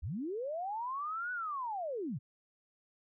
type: linear two-way sweep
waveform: sine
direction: up then down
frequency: 55 to 1497 to 100.8 Hz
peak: -35 dBFS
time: 0.02-2.19 s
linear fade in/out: 20 ms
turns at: 1.32 s
effects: none